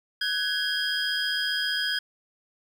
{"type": "tone cluster", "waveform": "triangle", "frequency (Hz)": [1514, 1669, 3235, 4960], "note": ["F#6", "G#6", "G#7", "D#8"], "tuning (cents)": [39, 8, -46, -6], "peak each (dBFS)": -29, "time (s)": [0.21, 1.99], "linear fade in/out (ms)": 5, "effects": ["9-bit"]}